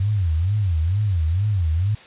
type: tone with vibrato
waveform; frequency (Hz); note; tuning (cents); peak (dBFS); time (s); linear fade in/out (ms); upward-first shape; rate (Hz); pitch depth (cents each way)
sine; 91.4; F#2; -21; -17; 0-1.95; 5; sine; 2.2; 270
effects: white hiss -44 dBFS RMS until 2.06 s + resampled to 8000 Hz